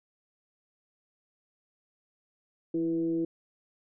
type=tone with frequency modulation; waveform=sine; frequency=330 Hz; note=E4; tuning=2 cents sharp; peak=-26 dBFS; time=2.74-3.25 s; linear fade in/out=5 ms; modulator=162 Hz; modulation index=0.44; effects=none